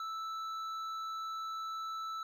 sine tone with hard clipping, 1317 Hz, E6, 2 cents flat, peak -39 dBFS, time 0-2.23 s, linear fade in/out 2 ms, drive 7 dB, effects none

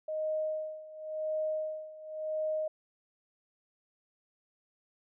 sine tone with tremolo, 622.3 Hz, D#5, in tune, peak -29 dBFS, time 0.08-2.68 s, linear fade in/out 5 ms, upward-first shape sine, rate 0.93 Hz, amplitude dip 85%, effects none

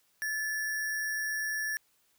sine tone with sample-and-hold, 1736 Hz, A6, 24 cents flat, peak -30 dBFS, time 0.22-1.77 s, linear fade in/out 0 ms, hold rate 7350 Hz, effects white hiss -70 dBFS RMS until 2.18 s

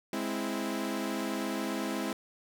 sawtooth chord, Ab augmented, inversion none, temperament equal, 207.7 / 261.6 / 329.6 Hz, Ab3 / C4 / E4, 0 / 0 / 0 cents, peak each -32 dBFS, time 0.13-2.13 s, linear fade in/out 2 ms, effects none

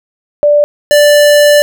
sine / square tone pair in turn, 587.3 / 587.3 Hz, D5 / D5, 0 / 0 cents, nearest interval unison, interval 0 cents, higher neither, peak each -4 dBFS, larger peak neither, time 0.43-0.64 / 0.91-1.62 s, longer second, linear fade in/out 0 ms, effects none

